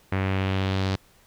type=tone with low-pass filter sweep; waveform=sawtooth; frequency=95.6 Hz; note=G2; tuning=43 cents flat; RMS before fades=-25 dBFS; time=0.12-0.96 s; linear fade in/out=5 ms; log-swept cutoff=2100 to 4600 Hz; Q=2; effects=pink hiss -58 dBFS RMS until 1.26 s